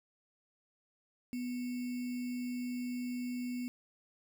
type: tone with sample-and-hold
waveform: sine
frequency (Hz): 246.9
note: B3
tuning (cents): 0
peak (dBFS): -35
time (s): 1.33-3.68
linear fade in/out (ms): 0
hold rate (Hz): 2450
effects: none